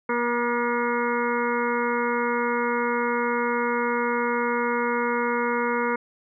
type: harmonic tone with a mistuned harmonic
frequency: 239.1 Hz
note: A#3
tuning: 44 cents sharp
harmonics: 1 / 2 / 4 / 5 / 6 / 7 / 8 / 9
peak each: -29 / -26 / -28 / -32 / -30 / -39 / -38 / -33 dBFS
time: 0.09-5.96 s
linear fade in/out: 5 ms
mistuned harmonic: 7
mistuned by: +40 cents
effects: none